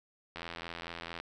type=click train; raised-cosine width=0.3 ms; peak=-24 dBFS; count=72; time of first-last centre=0.36-1.2 s; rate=84.5 Hz; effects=none